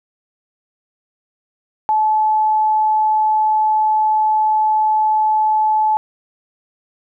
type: tone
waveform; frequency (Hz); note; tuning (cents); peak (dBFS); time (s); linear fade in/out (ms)
sine; 863; A5; -34; -12; 1.89-5.97; 0
effects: none